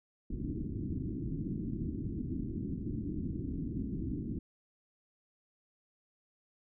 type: low-pass noise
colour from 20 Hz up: white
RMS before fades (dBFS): -37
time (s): 0.3-4.39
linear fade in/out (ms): 5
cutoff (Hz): 320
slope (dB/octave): 48
effects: none